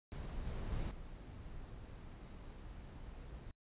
brown noise with level steps, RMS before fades -44 / -42 / -40 / -50 dBFS, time 0.12-3.51 s, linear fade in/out 0 ms, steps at 0.47 / 0.72 / 0.91 s, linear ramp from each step 2 ms, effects noise-tail reverb RT60 0.1 s tail -26 dB re dry + resampled to 8000 Hz

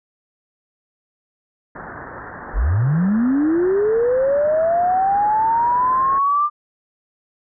white low-pass noise, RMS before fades -34 dBFS, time 1.75-6.19 s, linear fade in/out 5 ms, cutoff 1800 Hz, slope 96 dB/octave
sine linear sweep, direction up, 34.73 to 1198 Hz, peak -14 dBFS, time 2.53-6.5 s, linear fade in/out 50 ms
effects none

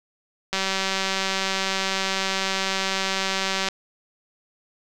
click train, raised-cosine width 0.2 ms, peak -7 dBFS, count 607, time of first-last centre 0.53-3.686 s, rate 192 Hz, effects none

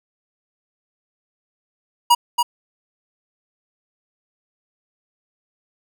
square tone with echo, 958 Hz, A#5, 47 cents sharp, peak -10 dBFS, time 2.1-2.15 s, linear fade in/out 10 ms, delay 280 ms, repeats 1, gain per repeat -5 dB, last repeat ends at 2.43 s, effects none

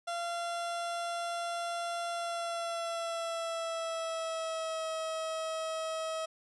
30% pulse tone with pitch glide, 687 to 641 Hz, F5 to E5, -29 to -49 cents, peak -31 dBFS, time 0.07-6.26 s, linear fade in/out 10 ms, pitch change -120 cents, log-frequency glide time 2.12-4.88 s, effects resampled to 24000 Hz

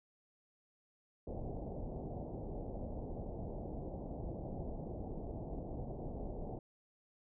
pink low-pass noise, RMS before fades -43 dBFS, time 1.27-6.59 s, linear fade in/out 2 ms, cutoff 760 Hz, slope 48 dB/octave, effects none

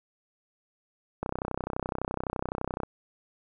click train, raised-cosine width 1 ms, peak -16 dBFS, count 52, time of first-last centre 1.23-2.834 s, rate 31.8 Hz, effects none

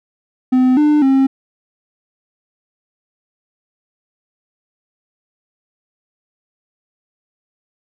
triangle tone with pitch steps, 255.5 / 299.1 / 268.2 Hz, C4 / D4 / C4, -41 / +32 / +43 cents, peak -7 dBFS, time 0.52-1.27 s, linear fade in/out 10 ms, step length 250 ms, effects none

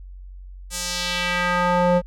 square tone with band-pass filter sweep, 177.6 Hz, F3, 29 cents sharp, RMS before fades -21 dBFS, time 0.7-2.02 s, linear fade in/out 50 ms, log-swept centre 8500 to 500 Hz, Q 1.4, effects added 46 Hz sine -36 dBFS peak until 2.06 s

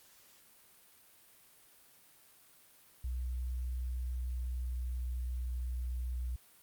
sine tone with pitch glide, 62.3 to 61.69 Hz, B1 to B1, +16 to -1 cents, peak -34 dBFS, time 3.04-6.36 s, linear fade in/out 5 ms, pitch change -17 cents, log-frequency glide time 3.49-6.13 s, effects white hiss -62 dBFS RMS until 6.62 s + Opus 48 kbps

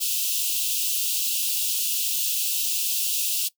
white high-pass noise, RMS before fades -25 dBFS, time 0-3.49 s, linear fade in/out 20 ms, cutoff 2600 Hz, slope 96 dB/octave, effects noise-tail reverb RT60 0.1 s tail -19 dB re dry

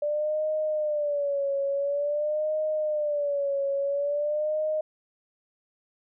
sine tone with vibrato, 586 Hz, D5, 4 cents flat, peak -24 dBFS, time 0.02-4.81 s, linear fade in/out 5 ms, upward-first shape sine, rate 0.48 Hz, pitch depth 95 cents each way, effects none

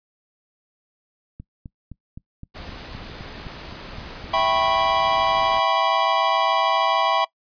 click train, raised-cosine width 5 ms, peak -24 dBFS, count 12, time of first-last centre 1.4-4.242 s, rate 3.87 Hz
pink noise, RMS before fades -37 dBFS, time 2.54-5.6 s, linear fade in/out 20 ms
square chord, C# half-diminished seventh, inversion first, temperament equal with one note detuned, 659.3 / 784 / 987.8 / 1094.7 Hz, E5 / G5 / B5 / C#6, 0 / 0 / 0 / -22 cents, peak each -24 dBFS, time 4.33-7.25 s, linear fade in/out 10 ms
effects noise-tail reverb RT60 0.1 s tail -22 dB re dry + resampled to 11025 Hz

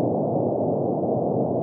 white band-pass noise, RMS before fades -23 dBFS, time 0-1.62 s, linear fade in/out 0 ms, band 110 to 710 Hz, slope 48 dB/octave, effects none

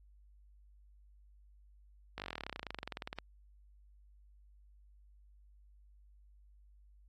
slowing click train, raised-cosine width 0.3 ms, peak -24 dBFS, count 30, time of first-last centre 2.18-3.186 s, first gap 19 ms, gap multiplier 1.04, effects added 50 Hz sine -59 dBFS peak until 7.08 s + AAC 48 kbps

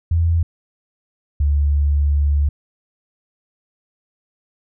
sine tone pair in turn, 83.5 / 72.23 Hz, E2 / D2, +23 / -28 cents, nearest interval minor third, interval 251 cents, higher first, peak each -13 dBFS, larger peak neither, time 0.11-0.43 / 1.4-2.49 s, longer second, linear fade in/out 5 ms, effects none

